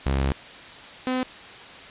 sawtooth tone pair in turn, 67.7 / 255.6 Hz, C#2 / C4, -40 / -40 cents, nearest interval octave + major seventh, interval 2300 cents, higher second, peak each -17 / -19 dBFS, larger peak first, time 0.06-0.32 / 1.07-1.23 s, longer first, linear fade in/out 0 ms, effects white hiss -42 dBFS RMS until 1.9 s + resampled to 8000 Hz

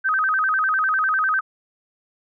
sine tone with vibrato, 1396.9 Hz, F6, in tune, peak -17 dBFS, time 0.04-1.41 s, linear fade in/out 20 ms, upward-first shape square, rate 10 Hz, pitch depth 180 cents each way, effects none

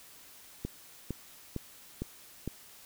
click train, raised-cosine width 3 ms, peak -21 dBFS, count 5, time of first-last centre 0.65-2.476 s, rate 2.19 Hz, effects white hiss -54 dBFS RMS until 2.85 s

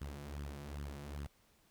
sawtooth tone with flanger, 71.6 Hz, D2, 43 cents flat, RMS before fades -45 dBFS, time 0.01-1.27 s, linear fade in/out 5 ms, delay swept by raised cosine 0.6 to 6.1 ms, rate 2.5 Hz, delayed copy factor +0.7, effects pink hiss -70 dBFS RMS until 1.7 s

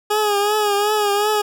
20% pulse tone with vibrato, 415.3 Hz, G#4, in tune, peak -11 dBFS, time 0.1-1.42 s, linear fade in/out 10 ms, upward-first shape triangle, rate 2.7 Hz, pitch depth 62 cents each way, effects none

